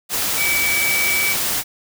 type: tone in noise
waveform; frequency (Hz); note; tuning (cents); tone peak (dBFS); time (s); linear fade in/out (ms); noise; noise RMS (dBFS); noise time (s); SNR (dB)
sine; 2291; D7; -44; -18; 0.36-1.36; 50; white; -21; 0.09-1.64; 0
effects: none